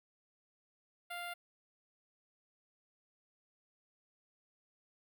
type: tone with notch filter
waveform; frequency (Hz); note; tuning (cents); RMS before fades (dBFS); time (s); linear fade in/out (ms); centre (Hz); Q
10% pulse; 698.5; F5; 0; -43; 1.1-1.34; 10; 5900; 0.53
effects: none